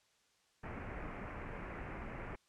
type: low-pass noise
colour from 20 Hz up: pink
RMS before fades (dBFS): -45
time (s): 0.63-2.36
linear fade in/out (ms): 10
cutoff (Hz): 2400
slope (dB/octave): 48
effects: white hiss -73 dBFS RMS until 2.48 s + low-pass 7000 Hz 12 dB/octave